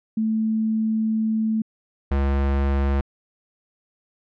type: tone pair in turn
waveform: sine / square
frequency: 220 / 69.08 Hz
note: A3 / C#2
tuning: 0 / -5 cents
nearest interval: octave + minor sixth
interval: 2005 cents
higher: first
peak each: -19 dBFS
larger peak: neither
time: 0.17-1.62 / 2.11-3.01 s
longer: first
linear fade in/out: 5 ms
effects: low-pass 2000 Hz 12 dB/octave